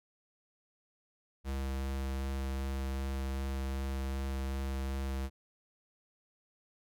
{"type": "tone with vibrato", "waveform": "square", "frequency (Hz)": 67.2, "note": "C2", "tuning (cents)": 47, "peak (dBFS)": -34, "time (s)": [1.44, 5.3], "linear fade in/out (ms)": 50, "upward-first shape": "sine", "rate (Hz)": 2.6, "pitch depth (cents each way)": 10, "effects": []}